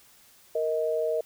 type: tone pair together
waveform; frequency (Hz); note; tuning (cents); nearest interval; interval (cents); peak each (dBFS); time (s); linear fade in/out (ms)
sine; 466.2 / 629.5; A#4 / D#5; 0 / +20; perfect fourth; 520; -27; 0.55-1.21; 5
effects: white hiss -57 dBFS RMS until 1.25 s